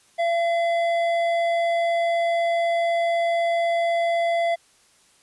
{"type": "tone with hard clipping", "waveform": "sine", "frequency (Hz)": 679, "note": "F5", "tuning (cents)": -49, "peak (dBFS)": -21, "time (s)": [0.18, 4.56], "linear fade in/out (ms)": 20, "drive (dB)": 9, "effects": ["white hiss -58 dBFS RMS until 5.22 s", "resampled to 24000 Hz"]}